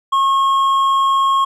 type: tone with hard clipping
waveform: triangle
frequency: 1086 Hz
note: C#6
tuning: 36 cents flat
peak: -13 dBFS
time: 0.12-1.45 s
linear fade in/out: 10 ms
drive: 8 dB
effects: none